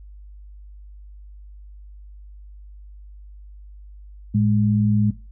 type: tone pair together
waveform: sine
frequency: 110 / 207.7 Hz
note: A2 / G#3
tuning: 0 / 0 cents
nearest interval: major seventh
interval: 1100 cents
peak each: -18 dBFS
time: 4.34-5.11 s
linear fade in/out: 10 ms
effects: noise-tail reverb RT60 0.3 s tail -18 dB re dry + added 50 Hz sine -39 dBFS peak until 5.31 s